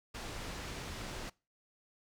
pink low-pass noise, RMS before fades -43 dBFS, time 0.14-1.3 s, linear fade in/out 10 ms, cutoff 6900 Hz, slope 12 dB/octave, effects noise-tail reverb RT60 0.3 s tail -23 dB re dry

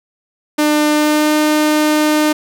sawtooth tone with pitch glide, 300.1 to 304.1 Hz, D4 to D#4, +38 to -40 cents, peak -7 dBFS, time 0.58-2.33 s, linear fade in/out 10 ms, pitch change +22 cents, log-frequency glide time 0.89-1.36 s, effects none

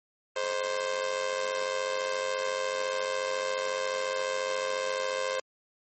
sawtooth tone with amplitude modulation, 523.3 Hz, C5, in tune, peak -21 dBFS, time 0.36-5.4 s, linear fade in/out 5 ms, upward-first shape sine, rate 94.2 Hz, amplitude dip 80%, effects MP3 32 kbps

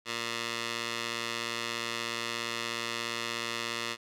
15% pulse tone with band-pass filter, 116.9 Hz, A#2, 5 cents sharp, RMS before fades -35 dBFS, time 0.05-3.97 s, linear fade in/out 50 ms, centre 3300 Hz, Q 0.9, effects none

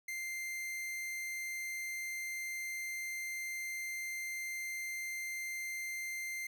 45% pulse tone, 2093 Hz, C7, in tune, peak -38 dBFS, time 0.08-6.47 s, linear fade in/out 5 ms, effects none

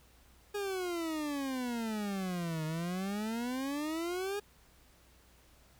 40% pulse exponential two-way sweep, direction down then up, 415.3 to 154.7 to 415.3 Hz, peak -33 dBFS, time 0.54-4.4 s, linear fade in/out 10 ms, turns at 2.65 s, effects added 60 Hz sine -64 dBFS peak until 5.79 s + pink hiss -64 dBFS RMS until 5.79 s

